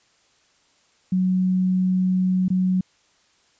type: tone with dropouts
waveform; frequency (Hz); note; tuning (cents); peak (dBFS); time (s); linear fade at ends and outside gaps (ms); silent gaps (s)
sine; 185; F#3; 0; -17; 1.12-2.81; 5; 2.483-2.502
effects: white hiss -61 dBFS RMS until 3.59 s + resampled to 16000 Hz